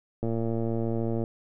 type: click train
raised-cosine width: 2 ms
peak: -17 dBFS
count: 116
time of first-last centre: 0.23-1.239 s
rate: 114 Hz
effects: none